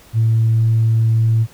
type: tone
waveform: sine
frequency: 112.7 Hz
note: A2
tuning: 42 cents sharp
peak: -10 dBFS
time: 0.13-1.47 s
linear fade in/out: 50 ms
effects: tanh soft clip ceiling -7 dBFS + pink hiss -46 dBFS RMS until 1.53 s